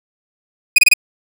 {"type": "tone bursts", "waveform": "40% pulse", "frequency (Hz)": 2489, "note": "D#7", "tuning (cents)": 0, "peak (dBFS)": -5, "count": 4, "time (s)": [0.76, 0.937], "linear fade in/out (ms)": 5, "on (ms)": 24, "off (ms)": 27, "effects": []}